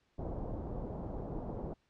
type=low-pass noise; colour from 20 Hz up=pink; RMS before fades=-40 dBFS; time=0.18-1.74 s; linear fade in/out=10 ms; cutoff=760 Hz; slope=24 dB/octave; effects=pink hiss -75 dBFS RMS until 1.89 s + low-pass 5000 Hz 12 dB/octave